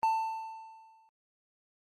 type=tone with exponential decay; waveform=triangle; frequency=890 Hz; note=A5; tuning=20 cents sharp; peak=-21 dBFS; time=0.03-1.09 s; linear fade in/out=0 ms; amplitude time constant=230 ms; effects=Opus 32 kbps